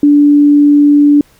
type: tone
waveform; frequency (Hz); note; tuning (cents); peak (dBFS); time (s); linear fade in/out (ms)
sine; 290.8; D4; -17; -3; 0.03-1.21; 2
effects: pink hiss -48 dBFS RMS until 1.39 s